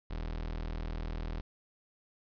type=tone; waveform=35% pulse; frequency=40.03 Hz; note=D#1; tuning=50 cents sharp; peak=-33 dBFS; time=0.1-1.41 s; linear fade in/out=10 ms; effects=resampled to 11025 Hz + 10-bit